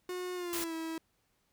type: tone with pitch glide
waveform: 45% pulse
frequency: 362.3 to 324.6 Hz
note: F#4 to E4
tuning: -36 to -27 cents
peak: -36 dBFS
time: 0.09-0.98 s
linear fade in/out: 2 ms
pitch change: -191 cents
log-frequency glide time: 0.35-0.74 s
type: noise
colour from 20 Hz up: white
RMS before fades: -37 dBFS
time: 0.53-0.64 s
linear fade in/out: 0 ms
effects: pink hiss -75 dBFS RMS until 1.52 s